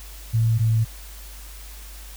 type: tone pair in turn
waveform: sine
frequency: 113.3 / 112.19 Hz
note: A#2 / A2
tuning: -49 / +34 cents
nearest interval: unison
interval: 17 cents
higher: first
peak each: -16 dBFS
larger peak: neither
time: 0.33-0.59 / 0.59-0.85 s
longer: neither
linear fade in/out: 20 ms
effects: added 50 Hz sine -38 dBFS peak until 2.16 s + white hiss -44 dBFS RMS until 2.16 s